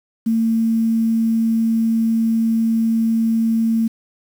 sine tone with quantisation, 226 Hz, A3, 47 cents sharp, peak -14 dBFS, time 0.26-3.88 s, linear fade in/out 10 ms, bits 7, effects none

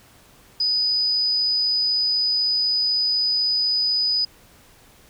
sine tone, 4978 Hz, D#8, in tune, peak -18 dBFS, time 0.6-4.25 s, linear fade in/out 5 ms, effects pink hiss -52 dBFS RMS until 5.09 s

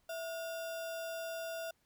sine tone with sample-and-hold, 659.3 Hz, E5, in tune, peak -38 dBFS, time 0.09-1.71 s, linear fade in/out 5 ms, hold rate 2100 Hz, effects pink hiss -75 dBFS RMS until 1.85 s

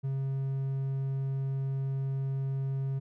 triangle tone, 135.3 Hz, C#3, 42 cents flat, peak -27 dBFS, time 0.03-3 s, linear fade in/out 20 ms, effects none

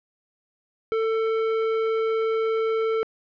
sine tone with tanh clipping, 445.8 Hz, A4, 23 cents sharp, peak -23 dBFS, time 0.92-3.03 s, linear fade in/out 0 ms, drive 15 dB, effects low-pass 3000 Hz 12 dB/octave

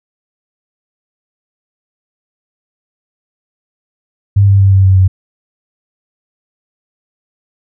sine tone with pitch steps, 100 / 98.74 / 97.49 / 96.26 / 95.04 / 93.84 Hz, G2 / G2 / G2 / G2 / F#2 / F#2, +35 / +13 / -9 / -31 / +47 / +25 cents, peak -4 dBFS, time 4.36-5.08 s, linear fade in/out 10 ms, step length 120 ms, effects none

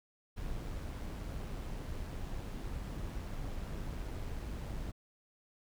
brown noise with amplitude modulation, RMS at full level -39 dBFS, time 0.36-4.92 s, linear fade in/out 20 ms, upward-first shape sine, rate 99.9 Hz, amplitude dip 30%, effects none

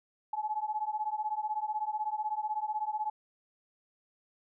sine beating tone pair, 847 / 863 Hz, G#5 / A5, +34 / -34 cents, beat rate 16 Hz, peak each -34 / -34 dBFS, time 0.33-3.1 s, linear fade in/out 5 ms, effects none

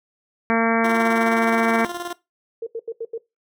harmonic tone, 227.9 Hz, A#3, 39 cents flat, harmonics 1 / 2 / 3 / 4 / 5 / 6 / 7 / 8 / 9 / 10, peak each -20 / -23 / -25 / -26 / -27 / -28 / -28 / -29 / -30 / -30 dBFS, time 0.5-1.85 s, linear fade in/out 0 ms
15% pulse tone with tremolo, 349.2 Hz, F4, in tune, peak -20 dBFS, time 0.84-2.13 s, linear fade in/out 5 ms, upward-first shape square, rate 19 Hz, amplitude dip 55%
sine tone bursts, 456.3 Hz, A#4, 37 cents flat, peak -24 dBFS, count 5, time 2.62-3.179 s, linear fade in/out 5 ms, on 47 ms, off 81 ms
effects noise-tail reverb RT60 0.2 s tail -19 dB re dry

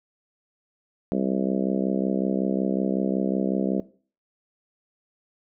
harmonic tone, 65.41 Hz, C2, in tune, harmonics 3 / 4 / 5 / 6 / 7 / 8 / 9 / 10, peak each -26 / -28 / -30 / -32 / -33 / -34 / -35 / -36 dBFS, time 1.12-3.8 s, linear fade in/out 0 ms, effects noise-tail reverb RT60 0.4 s tail -18 dB re dry

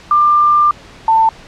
sine tone pair in turn, 1192 / 893 Hz, D6 / A5, +25 / +25 cents, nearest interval perfect fourth, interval 500 cents, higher first, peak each -7 dBFS, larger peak neither, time 0.11-0.71 / 1.08-1.29 s, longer first, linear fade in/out 2 ms, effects pink hiss -38 dBFS RMS until 1.47 s + low-pass 5000 Hz 12 dB/octave

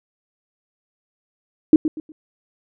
sine tone with echo, 311.1 Hz, D#4, in tune, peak -5 dBFS, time 1.73-1.76 s, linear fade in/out 2 ms, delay 120 ms, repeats 3, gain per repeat -11 dB, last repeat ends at 2.12 s, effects none

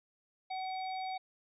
harmonic tone with a mistuned harmonic, 753 Hz, F#5, 30 cents sharp, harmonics 1 / 3 / 5 / 6, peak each -36 / -47 / -50 / -53 dBFS, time 0.5-1.18 s, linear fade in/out 10 ms, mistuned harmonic 6, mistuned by -22 cents, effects none

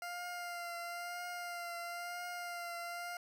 20% pulse tone with vibrato, 698.5 Hz, F5, in tune, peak -36 dBFS, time 0.02-3.17 s, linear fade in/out 2 ms, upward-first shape triangle, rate 1 Hz, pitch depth 30 cents each way, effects none

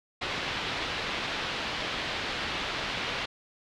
white low-pass noise, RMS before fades -33 dBFS, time 0.21-3.26 s, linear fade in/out 10 ms, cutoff 3800 Hz, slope 24 dB/octave, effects none

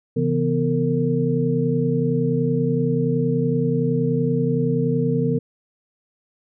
sine tone cluster, 134.4 / 165 / 247.8 / 456.3 Hz, C3 / E3 / B3 / A#4, +47 / +2 / +6 / -37 cents, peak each -23 dBFS, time 0.16-5.39 s, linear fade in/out 10 ms, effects none

